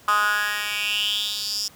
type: tone with high-pass filter sweep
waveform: 10% pulse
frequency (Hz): 207.7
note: G#3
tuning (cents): 0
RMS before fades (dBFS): -24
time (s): 0.08-1.68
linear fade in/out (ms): 2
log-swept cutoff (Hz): 1200 to 5500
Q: 6
effects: pink hiss -50 dBFS RMS until 1.75 s + high-pass 80 Hz 12 dB/octave